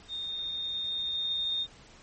sine tone with level ramp, 3665 Hz, A#7, 30 cents flat, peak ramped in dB -33 to -27 dBFS, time 0.08-1.67 s, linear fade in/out 50 ms, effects pink hiss -54 dBFS RMS until 2.02 s + MP3 32 kbps

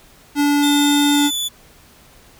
square tone, 289 Hz, D4, 28 cents flat, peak -14 dBFS, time 0.35-1.31 s, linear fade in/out 50 ms
sawtooth tone with pitch glide, 3611 to 3466 Hz, A7 to A7, +44 to -27 cents, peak -17 dBFS, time 0.62-1.49 s, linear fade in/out 20 ms, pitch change -71 cents, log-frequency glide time 1.11-1.36 s
effects pink hiss -48 dBFS RMS until 2.39 s

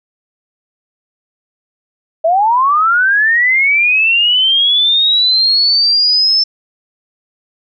sine linear sweep, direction up, 629 to 5310 Hz, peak -8 dBFS, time 2.24-6.44 s, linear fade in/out 10 ms, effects none

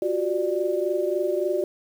sine tone cluster, 355.5 / 379 / 593 Hz, F4 / F#4 / D5, +31 / +42 / +17 cents, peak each -26 dBFS, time 0.02-1.64 s, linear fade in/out 2 ms, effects 8-bit

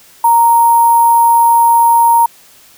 sine tone with sample-and-hold, 932.3 Hz, A#5, in tune, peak -5 dBFS, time 0.24-2.26 s, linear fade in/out 5 ms, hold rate 11025 Hz, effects white hiss -43 dBFS RMS until 2.77 s

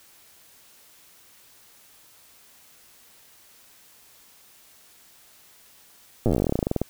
slowing click train, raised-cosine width 2 ms, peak -9 dBFS, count 24, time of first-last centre 6.26-6.816 s, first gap 8 ms, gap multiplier 1.09, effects white hiss -54 dBFS RMS until 6.89 s

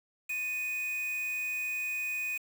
triangle tone with quantisation, 2489 Hz, D#7, in tune, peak -30 dBFS, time 0.29-2.38 s, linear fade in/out 10 ms, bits 7, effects none

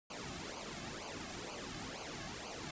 pink noise with flanger, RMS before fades -45 dBFS, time 0.1-2.71 s, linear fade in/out 5 ms, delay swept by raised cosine 0.54 to 2.14 ms, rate 2.1 Hz, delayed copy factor -0.8, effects resampled to 16000 Hz

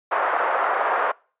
white band-pass noise, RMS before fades -22 dBFS, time 0.11-1.12 s, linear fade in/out 10 ms, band 520 to 1400 Hz, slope 24 dB/octave, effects noise-tail reverb RT60 0.4 s tail -25 dB re dry + resampled to 8000 Hz

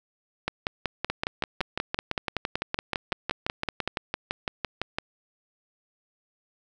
two click trains, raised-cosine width 0.3 ms, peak -11 / -10 dBFS, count 24 / 19, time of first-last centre 1.1-4.985 / 0.48-3.876 s, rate 5.92 / 5.3 Hz, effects none

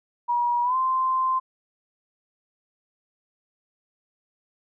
sine tone with pitch glide, 960 to 1040.9 Hz, B5 to C6, -49 to -9 cents, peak -20 dBFS, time 0.28-1.4 s, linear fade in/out 20 ms, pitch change +140 cents, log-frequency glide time 0.63-0.76 s, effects none

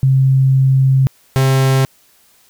sine / 45% pulse tone pair in turn, 133.3 / 133.3 Hz, C3 / C3, +33 / +33 cents, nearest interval unison, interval 0 cents, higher neither, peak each -8 / -10 dBFS, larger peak first, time 0.03-1.07 / 1.36-1.85 s, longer first, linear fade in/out 0 ms, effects white hiss -52 dBFS RMS until 2.49 s

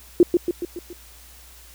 sine tone with echo, 349.2 Hz, F4, in tune, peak -8 dBFS, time 0.2-0.23 s, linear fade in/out 2 ms, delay 140 ms, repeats 5, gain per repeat -5 dB, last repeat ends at 0.93 s, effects added 60 Hz sine -48 dBFS peak until 1.74 s + white hiss -48 dBFS RMS until 1.74 s

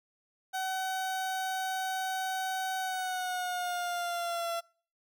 30% pulse tone with pitch glide, 756 to 677.4 Hz, F#5 to E5, +37 to +47 cents, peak -29 dBFS, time 0.53-4.61 s, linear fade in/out 20 ms, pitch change -190 cents, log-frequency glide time 2.78-4.5 s, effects noise-tail reverb RT60 0.5 s tail -26 dB re dry

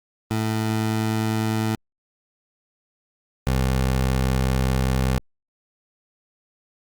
20% pulse tone pair in turn, 110 / 65.05 Hz, A2 / C2, 0 / -9 cents, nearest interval major sixth, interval 909 cents, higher first, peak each -16 / -14 dBFS, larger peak second, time 0.31-1.75 / 3.47-5.18 s, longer second, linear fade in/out 0 ms, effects Opus 32 kbps

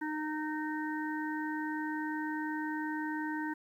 harmonic tone, 307.6 Hz, D#4, 20 cents flat, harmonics 1 / 3 / 5 / 6, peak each -35 / -40 / -42 / -43 dBFS, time 0.01-3.54 s, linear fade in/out 10 ms, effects 11-bit

